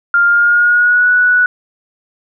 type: tone with pitch glide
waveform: sine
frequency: 1400 to 1474.7 Hz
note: F6 to F#6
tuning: +4 to -6 cents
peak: -7 dBFS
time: 0.14-1.46 s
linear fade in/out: 2 ms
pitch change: +90 cents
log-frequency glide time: 0.25-1.1 s
effects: none